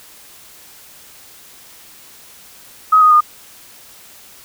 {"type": "tone with pitch steps", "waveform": "sine", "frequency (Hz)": [1266, 1243, 1220], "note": ["D#6", "D#6", "D#6"], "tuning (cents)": [30, -2, -34], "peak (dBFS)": -6, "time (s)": [2.92, 3.208], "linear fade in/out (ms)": 10, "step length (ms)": 96, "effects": ["white hiss -42 dBFS RMS until 4.44 s"]}